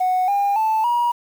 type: tone with pitch steps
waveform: sine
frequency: 738 / 804.8 / 877.6 / 957.1 Hz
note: F#5 / G5 / A5 / A#5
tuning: -5 / +45 / -5 / +45 cents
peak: -14 dBFS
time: 0-1.12 s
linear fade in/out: 10 ms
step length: 280 ms
effects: tanh soft clip ceiling -14 dBFS + 7-bit